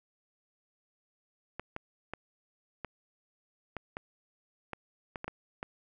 clicks, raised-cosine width 0.5 ms, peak -22 dBFS, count 11, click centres 1.596 / 1.764 / 2.136 / 2.847 / 3.767 / 3.969 / 4.733 / 5.158 / 5.244 / 5.28 / 5.629 s, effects none

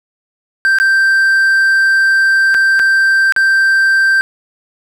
triangle tone with dropouts, 1568 Hz, G6, in tune, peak -6 dBFS, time 0.65-4.21 s, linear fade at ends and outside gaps 0 ms, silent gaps 0.786-0.8 / 2.543-2.547 / 2.793-2.797 / 3.323-3.363 s, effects none

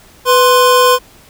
square tone pair together, 496.2 / 1046.5 Hz, B4 / C6, +8 / 0 cents, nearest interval octave + minor second, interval 1292 cents, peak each -10 dBFS, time 0.25-0.99 s, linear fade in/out 50 ms, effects pink hiss -43 dBFS RMS until 1.29 s

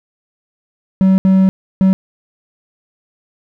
triangle tone bursts at uneven times, 190 Hz, F#3, 46 cents sharp, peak -5 dBFS, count 3, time 1.01-1.18 / 1.25-1.49 / 1.81-1.93 s, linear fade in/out 0 ms, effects none

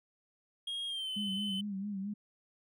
triangle tone with pitch glide, 3261 to 3043 Hz, G#7 to F#7, -32 to +48 cents, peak -34 dBFS, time 0.67-1.61 s, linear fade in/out 5 ms, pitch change -120 cents, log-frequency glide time 0.87-1.11 s
sine tone with vibrato, 199.7 Hz, G3, 32 cents sharp, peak -35 dBFS, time 1.16-2.14 s, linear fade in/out 10 ms, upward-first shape sine, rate 4.5 Hz, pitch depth 76 cents each way
effects none

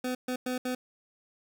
25% pulse tone bursts at uneven times, 252.5 Hz, B3, 39 cents sharp, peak -26 dBFS, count 4, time 0.04-0.15 / 0.28-0.36 / 0.46-0.58 / 0.65-0.75 s, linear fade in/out 5 ms, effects 10-bit

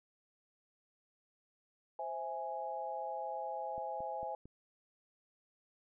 sine chord, C augmented, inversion none, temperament equal, 523.3 / 659.3 / 830.6 Hz, C5 / E5 / G#5, 0 / 0 / 0 cents, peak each -44 / -43 / -40 dBFS, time 1.99-4.35 s, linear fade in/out 2 ms
click train, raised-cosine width 3 ms, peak -40 dBFS, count 4, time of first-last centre 3.78-4.456 s, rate 4.44 Hz
effects none

